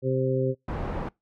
harmonic tone, 130.81 Hz, C3, in tune, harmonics 1 / 2 / 3 / 4, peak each -26 / -31 / -27 / -29 dBFS, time 0.02-0.55 s, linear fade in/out 50 ms
pink low-pass noise, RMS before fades -31 dBFS, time 0.68-1.09 s, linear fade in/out 5 ms, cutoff 1100 Hz, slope 12 dB/octave
effects noise-tail reverb RT60 0.2 s tail -24 dB re dry

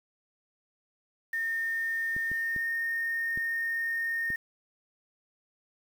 sine tone with pitch glide, 1822 to 1835.7 Hz, A#6 to A#6, -40 to -27 cents, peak -28 dBFS, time 1.33-4.36 s, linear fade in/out 5 ms, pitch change +13 cents, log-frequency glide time 2.26-2.69 s
clicks, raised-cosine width 3 ms, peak -29 dBFS, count 5, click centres 2.165 / 2.316 / 2.563 / 3.375 / 4.303 s
effects 8-bit

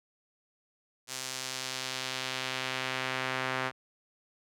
sawtooth tone with band-pass filter sweep, 130 Hz, C3, 11 cents flat, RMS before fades -35 dBFS, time 1.07-3.72 s, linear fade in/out 50 ms, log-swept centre 7000 to 1600 Hz, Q 1, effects none

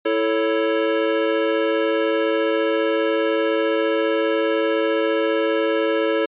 square chord, A major, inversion second, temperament equal, 329.6 / 440 / 554.4 Hz, E4 / A4 / C#5, 0 / 0 / 0 cents, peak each -24 / -22 / -23 dBFS, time 0.05-6.26 s, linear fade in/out 10 ms, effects resampled to 8000 Hz

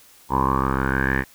10% pulse tone with low-pass filter sweep, 66.6 Hz, C2, 31 cents sharp, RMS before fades -21 dBFS, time 0.29-1.25 s, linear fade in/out 50 ms, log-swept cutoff 940 to 1900 Hz, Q 8.6, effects white hiss -51 dBFS RMS until 1.34 s

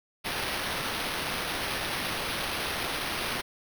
violet noise with sample-and-hold, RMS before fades -32 dBFS, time 0.24-3.42 s, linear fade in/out 20 ms, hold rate 7350 Hz, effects none

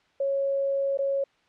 sine tone with dropouts, 551 Hz, C#5, 11 cents flat, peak -23 dBFS, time 0.2-1.24 s, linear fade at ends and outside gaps 5 ms, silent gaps 0.974-0.988 s, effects white hiss -64 dBFS RMS until 1.48 s + low-pass 3000 Hz 12 dB/octave

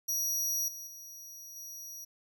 sawtooth tone with level steps, 5770 Hz, F#8, 44 cents flat, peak -27 / -39 / -43 / -40 dBFS, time 0.08-2.05 s, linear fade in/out 10 ms, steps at 0.68 / 0.87 / 1.56 s, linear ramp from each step 2 ms, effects none

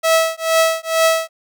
sawtooth tone with tremolo, 650 Hz, E5, 24 cents flat, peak -6 dBFS, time 0.03-1.29 s, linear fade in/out 20 ms, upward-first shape triangle, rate 2.2 Hz, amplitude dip 100%, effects none

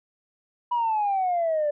sine exponential sweep, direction down, 981 to 580 Hz, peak -20 dBFS, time 0.71-1.71 s, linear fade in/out 10 ms, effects tanh soft clip ceiling -18 dBFS

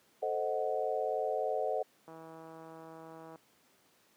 sine chord, A diminished seventh, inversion none, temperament equal, 440 / 523.3 / 622.3 / 740 Hz, A4 / C5 / Eb5 / Gb5, 0 / 0 / 0 / 0 cents, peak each -36 dBFS, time 0.22-1.83 s, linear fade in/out 10 ms
click train, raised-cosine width 1 ms, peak -36 dBFS, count 208, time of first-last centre 2.08-3.358 s, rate 162 Hz
effects pink hiss -67 dBFS RMS until 4.16 s + high-pass 200 Hz 12 dB/octave

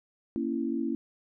sine chord, A# diminished, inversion none, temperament equal with one note detuned, 233.1 / 277.2 / 332.3 Hz, A#3 / C#4 / E4, 0 / 0 / +14 cents, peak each -32 dBFS, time 0.36-0.95 s, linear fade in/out 0 ms, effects none

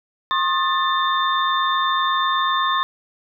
sine tone cluster, 1070 / 1238 / 1764 / 3597 Hz, C6 / D#6 / A6 / A7, +38 / -9 / +4 / +37 cents, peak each -19 / -26 / -25 / -25 dBFS, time 0.31-2.83 s, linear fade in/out 0 ms, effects none

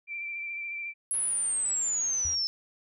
sine tone with vibrato, 2349 Hz, D7, in tune, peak -33 dBFS, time 0.07-0.94 s, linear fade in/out 50 ms, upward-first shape sine, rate 14 Hz, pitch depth 21 cents each way
sine exponential sweep, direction down, 10740 to 5240 Hz, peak -26 dBFS, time 1.11-2.47 s, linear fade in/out 0 ms
click train, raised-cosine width 0.3 ms, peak -34 dBFS, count 137, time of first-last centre 1.14-2.344 s, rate 113 Hz
sine tone with exponential decay, 82.41 Hz, E2, in tune, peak -33 dBFS, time 2.25-2.47 s, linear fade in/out 0 ms, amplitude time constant 47 ms
effects none

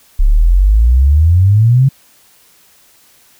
sine exponential sweep, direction up, 33.26 to 138.59 Hz, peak -5 dBFS, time 0.19-1.89 s, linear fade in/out 10 ms, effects white hiss -48 dBFS RMS until 3.39 s

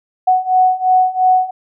sine beating tone pair, 740 / 742.9 Hz, F#5 / F#5, 0 / +7 cents, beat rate 2.9 Hz, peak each -14 / -12 dBFS, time 0.27-1.51 s, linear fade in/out 10 ms, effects none

